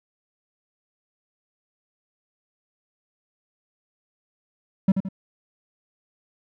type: tone with echo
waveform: triangle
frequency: 192 Hz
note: G3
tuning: 36 cents flat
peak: -11 dBFS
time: 4.88-4.92 s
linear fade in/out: 5 ms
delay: 84 ms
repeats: 2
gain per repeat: -7 dB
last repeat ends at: 5.088 s
effects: none